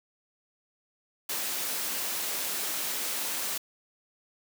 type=high-pass noise; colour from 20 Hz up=white; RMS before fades=-32 dBFS; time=1.29-3.58 s; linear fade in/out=5 ms; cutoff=220 Hz; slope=12 dB/octave; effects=none

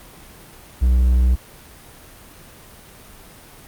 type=tone; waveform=triangle; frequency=62.2 Hz; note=B1; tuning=13 cents sharp; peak=-10 dBFS; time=0.81-1.36 s; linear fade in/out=20 ms; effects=pink hiss -43 dBFS RMS until 3.67 s + Opus 32 kbps

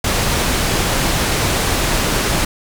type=low-pass noise; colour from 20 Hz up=pink; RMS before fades=-17 dBFS; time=0.04-2.45 s; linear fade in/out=5 ms; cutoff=11000 Hz; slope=12 dB/octave; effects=none

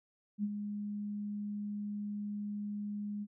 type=tone with ADSR envelope; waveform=sine; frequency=206.5 Hz; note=G#3; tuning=10 cents flat; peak=-29 dBFS; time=0.38-3.27 s; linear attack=56 ms; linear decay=44 ms; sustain=-7 dB; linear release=47 ms; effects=none

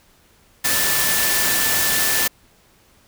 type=tone in noise; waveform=sine; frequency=1760 Hz; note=A6; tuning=in tune; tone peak=-25 dBFS; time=0.64-2.28 s; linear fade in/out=10 ms; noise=white; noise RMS=-19 dBFS; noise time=0.64-2.28 s; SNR=-9 dB; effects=pink hiss -55 dBFS RMS until 3.07 s

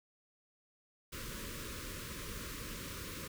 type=band-stop noise; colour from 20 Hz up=pink; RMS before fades=-44 dBFS; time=1.12-3.28 s; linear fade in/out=10 ms; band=580 to 990 Hz; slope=96 dB/octave; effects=none

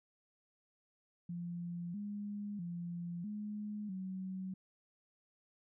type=tone with pitch steps; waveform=sine; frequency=173.2 / 205.3 / 172.9 / 209.4 / 188 Hz; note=F3 / G#3 / F3 / G#3 / F#3; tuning=-14 / -20 / -17 / +15 / +28 cents; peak=-39 dBFS; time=1.29-4.54 s; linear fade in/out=5 ms; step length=650 ms; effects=none

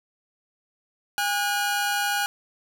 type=tone pair together; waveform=sawtooth; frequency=812 / 1451.4 Hz; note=G#5 / F#6; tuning=-39 / -34 cents; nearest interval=minor seventh; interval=1005 cents; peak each=-22 dBFS; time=1.18-2.26 s; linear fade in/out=0 ms; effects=none

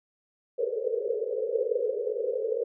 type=band-pass noise; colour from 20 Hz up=white; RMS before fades=-29 dBFS; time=0.58-2.64 s; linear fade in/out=10 ms; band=420 to 520 Hz; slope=96 dB/octave; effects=none

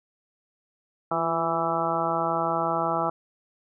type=harmonic tone with a mistuned harmonic; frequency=165.4 Hz; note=E3; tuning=6 cents sharp; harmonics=1 / 2 / 3 / 4 / 5 / 6 / 7 / 8; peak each=-35 / -33 / -34 / -29 / -29 / -33 / -31 / -30 dBFS; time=1.11-3.1 s; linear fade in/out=5 ms; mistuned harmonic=2; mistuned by=+39 cents; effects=none

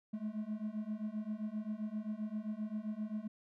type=beating tone pair; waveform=triangle; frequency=210 / 217.6 Hz; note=G#3 / A3; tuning=+19 / -19 cents; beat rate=7.6 Hz; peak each=-39 / -38 dBFS; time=0.13-3.28 s; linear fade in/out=10 ms; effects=none

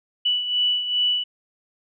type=beating tone pair; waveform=sine; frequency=2960 / 2962.5 Hz; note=F#7 / F#7; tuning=0 / +1 cents; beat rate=2.5 Hz; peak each=-20 / -27 dBFS; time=0.25-1.24 s; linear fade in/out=10 ms; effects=none

